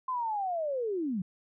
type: linear sweep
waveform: sine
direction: down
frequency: 1046.5 to 170.5 Hz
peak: -29 dBFS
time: 0.08-1.22 s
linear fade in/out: 5 ms
effects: none